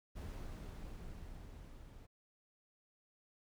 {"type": "noise with level ramp", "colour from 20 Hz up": "brown", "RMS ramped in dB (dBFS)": [-44, -55], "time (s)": [0.15, 2.07], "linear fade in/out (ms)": 20, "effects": []}